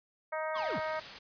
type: harmonic tone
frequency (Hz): 313.2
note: D#4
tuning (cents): +11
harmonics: 2 / 3 / 4 / 5 / 6 / 7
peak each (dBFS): -35 / -39 / -41 / -43 / -45 / -46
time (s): 0.32-1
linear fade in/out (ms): 10
type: linear sweep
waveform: square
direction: down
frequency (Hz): 1202 to 60.6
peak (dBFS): -37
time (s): 0.54-0.8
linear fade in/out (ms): 20
type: noise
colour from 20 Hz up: white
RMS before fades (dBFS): -44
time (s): 0.55-1.19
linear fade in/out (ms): 10
effects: resampled to 11025 Hz